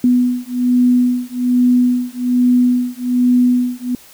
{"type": "beating tone pair", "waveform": "sine", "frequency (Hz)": [246.9, 248.1], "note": ["B3", "B3"], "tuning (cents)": [0, 8], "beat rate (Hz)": 1.2, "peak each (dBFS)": -14, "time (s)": [0.04, 3.95], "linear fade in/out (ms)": 2, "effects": ["white hiss -43 dBFS RMS until 4.13 s"]}